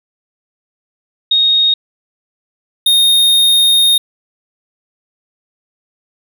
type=tone pair in turn; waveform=sine / square; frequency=3729 / 3697 Hz; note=A#7 / A#7; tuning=0 / -15 cents; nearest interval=unison; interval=15 cents; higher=first; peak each=-8 dBFS; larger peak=neither; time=1.31-1.74 / 2.86-3.98 s; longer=second; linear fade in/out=5 ms; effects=none